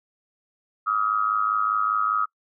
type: tone with amplitude modulation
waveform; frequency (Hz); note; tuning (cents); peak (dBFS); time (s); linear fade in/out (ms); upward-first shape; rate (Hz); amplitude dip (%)
sine; 1267; D#6; +31; -16; 0.86-2.26; 20; sine; 105; 90
effects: noise-tail reverb RT60 0.1 s tail -26 dB re dry